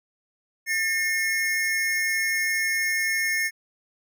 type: tone pair together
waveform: square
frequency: 1798.9 / 2156 Hz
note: A6 / C#7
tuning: +38 / -49 cents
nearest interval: minor third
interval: 313 cents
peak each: -26 dBFS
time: 0.66-3.51 s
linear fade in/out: 50 ms
effects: none